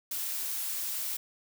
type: noise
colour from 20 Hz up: blue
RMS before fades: -34 dBFS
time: 0.11-1.17 s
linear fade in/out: 5 ms
effects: none